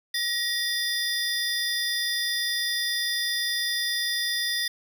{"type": "tone cluster", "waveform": "square", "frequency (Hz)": [1895, 3546, 4965], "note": ["A#6", "A7", "D#8"], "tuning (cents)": [28, 13, -5], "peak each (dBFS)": -30, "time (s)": [0.14, 4.68], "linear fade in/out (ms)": 5, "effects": []}